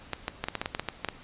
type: clicks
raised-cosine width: 0.3 ms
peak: -13 dBFS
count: 12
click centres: 0.133 / 0.281 / 0.44 / 0.485 / 0.553 / 0.615 / 0.659 / 0.749 / 0.796 / 0.887 / 1.047 / 1.087 s
effects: pink hiss -50 dBFS RMS until 1.23 s + resampled to 8000 Hz